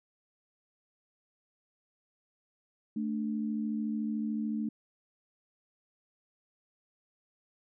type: tone pair together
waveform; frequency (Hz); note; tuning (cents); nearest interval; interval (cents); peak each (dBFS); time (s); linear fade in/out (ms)
sine; 220 / 293.7; A3 / D4; 0 / 0; perfect fourth; 500; -31 / -37; 2.96-4.69; 5
effects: none